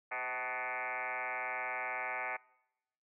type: tone with frequency modulation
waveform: sine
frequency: 1493 Hz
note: F#6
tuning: 15 cents sharp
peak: -35 dBFS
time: 0.11-2.37 s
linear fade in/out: 10 ms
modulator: 122 Hz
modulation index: 7.1
effects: noise-tail reverb RT60 0.9 s tail -24 dB re dry